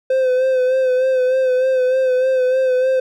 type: tone with vibrato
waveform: triangle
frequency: 515 Hz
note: C5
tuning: 28 cents flat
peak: -11 dBFS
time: 0.1-3 s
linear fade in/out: 5 ms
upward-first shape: sine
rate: 3.3 Hz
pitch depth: 35 cents each way
effects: none